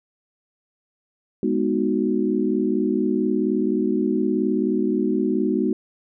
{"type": "chord", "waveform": "sine", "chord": "G# minor seventh", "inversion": "none", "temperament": "equal", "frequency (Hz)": [207.7, 246.9, 311.1, 370], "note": ["G#3", "B3", "D#4", "F#4"], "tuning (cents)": [0, 0, 0, 0], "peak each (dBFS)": -24, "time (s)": [1.43, 5.73], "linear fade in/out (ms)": 2, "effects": []}